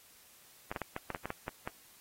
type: clicks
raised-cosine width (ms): 0.5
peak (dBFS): -22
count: 10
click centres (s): 0.715 / 0.762 / 0.817 / 0.964 / 1.103 / 1.148 / 1.256 / 1.304 / 1.481 / 1.675
effects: white hiss -60 dBFS RMS until 2 s + AAC 48 kbps